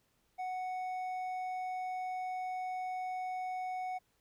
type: tone with hard clipping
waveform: sine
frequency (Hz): 740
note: F#5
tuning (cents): 0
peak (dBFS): -37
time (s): 0.38-3.99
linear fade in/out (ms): 20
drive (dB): 5
effects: pink hiss -75 dBFS RMS until 4.2 s